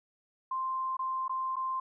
sine tone with dropouts, 1046.5 Hz, C6, in tune, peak -30 dBFS, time 0.51-1.8 s, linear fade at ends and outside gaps 5 ms, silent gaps 0.969-0.991 / 1.281-1.294 / 1.558-1.565 s, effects none

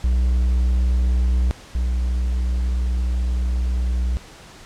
triangle tone pair in turn, 61.74 / 61.52 Hz, B1 / B1, 0 / -6 cents, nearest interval unison, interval 6 cents, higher first, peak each -13 / -16 dBFS, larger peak first, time 0.04-1.51 / 1.75-4.17 s, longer second, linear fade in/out 0 ms, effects pink hiss -43 dBFS RMS until 4.65 s + low-pass 8000 Hz 12 dB/octave

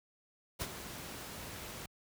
pink noise with ADSR envelope, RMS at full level -35 dBFS, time 0.59-1.86 s, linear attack 27 ms, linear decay 46 ms, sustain -10 dB, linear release 4 ms, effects high-pass 60 Hz 12 dB/octave

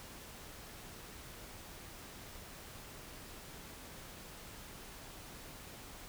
silence, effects pink hiss -51 dBFS RMS until 6.08 s

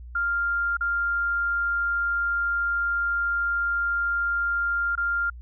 sine tone with dropouts, 1396.9 Hz, F6, in tune, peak -22 dBFS, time 0.15-5.3 s, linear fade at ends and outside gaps 5 ms, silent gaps 0.77-0.808 / 4.954-4.976 s, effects added 60 Hz sine -38 dBFS peak until 5.41 s

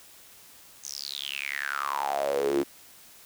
sawtooth tone with high-pass filter sweep, 70.3 Hz, C#2, 25 cents sharp, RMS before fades -30 dBFS, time 0.83-2.64 s, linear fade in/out 20 ms, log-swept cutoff 6500 to 310 Hz, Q 9.5, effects white hiss -52 dBFS RMS until 3.25 s

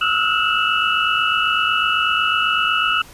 sine tone cluster, 1284 / 1332 / 1438 / 2659 / 2916 Hz, E6 / E6 / F#6 / E7 / F#7, -46 / +18 / -50 / +14 / -26 cents, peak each -22 dBFS, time 0.01-3.02 s, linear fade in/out 5 ms, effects pink hiss -43 dBFS RMS until 3.13 s + resampled to 32000 Hz

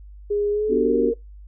sine tone with pitch glide, 411.6 to 462 Hz, G#4 to A#4, -16 to -16 cents, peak -19 dBFS, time 0.3-1.14 s, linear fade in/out 10 ms, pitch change +200 cents, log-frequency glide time 0.51-0.96 s
sine chord, G major seventh, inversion first, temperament equal, 246.9 / 293.7 / 370 / 392 Hz, B3 / D4 / F#4 / G4, 0 / 0 / 0 / 0 cents, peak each -24 dBFS, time 0.68-1.13 s, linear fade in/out 50 ms
effects noise-tail reverb RT60 0.2 s tail -23 dB re dry + added 50 Hz sine -39 dBFS peak until 1.47 s

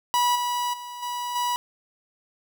45% pulse tone with level steps, 976 Hz, B5, 21 cents flat, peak -19 / -24 / -35 / -28 / -23 dBFS, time 0.14-1.56 s, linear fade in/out 0 ms, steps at 0.35 / 0.73 / 1.02 / 1.35 s, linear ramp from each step 10 ms, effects none

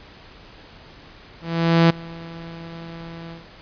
sawtooth tone with ADSR envelope, 166.6 Hz, E3, 19 cents sharp, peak -7 dBFS, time 1.41-3.46 s, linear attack 490 ms, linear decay 8 ms, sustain -23 dB, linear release 150 ms, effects pink hiss -45 dBFS RMS until 3.61 s + resampled to 11025 Hz

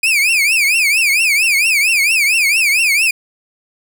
40% pulse tone with vibrato, 2435 Hz, D#7, 38 cents flat, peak -10 dBFS, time 0.03-3.11 s, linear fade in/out 5 ms, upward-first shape triangle, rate 4.4 Hz, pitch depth 230 cents each way, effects none

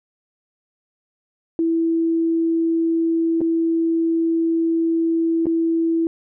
sine tone with dropouts, 329.6 Hz, E4, in tune, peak -16 dBFS, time 1.59-6.07 s, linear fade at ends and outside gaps 1 ms, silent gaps 3.407-3.414 / 5.457-5.467 s, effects none

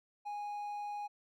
triangle tone, 826 Hz, G#5, 10 cents flat, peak -36 dBFS, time 0.25-1.08 s, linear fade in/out 20 ms, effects none

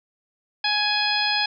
harmonic tone, 836 Hz, G#5, 11 cents sharp, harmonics 1 / 2 / 3 / 4 / 5 / 6, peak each -27 / -27 / -27 / -27 / -27 / -27 dBFS, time 0.64-1.46 s, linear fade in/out 5 ms, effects none

